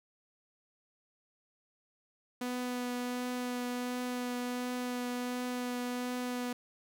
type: tone with vibrato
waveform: sawtooth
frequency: 247.2 Hz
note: B3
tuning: 2 cents sharp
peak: -30 dBFS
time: 2.41-6.53 s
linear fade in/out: 5 ms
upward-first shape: triangle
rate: 1.4 Hz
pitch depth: 12 cents each way
effects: none